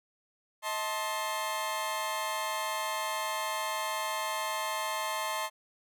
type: chord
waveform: sawtooth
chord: A diminished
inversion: second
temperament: just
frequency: 633.6 / 880 / 1056 Hz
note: Eb5 / A5 / C6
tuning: +31 / 0 / +16 cents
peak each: -34 / -32 / -31 dBFS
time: 0.62-5.5 s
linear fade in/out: 50 ms
effects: none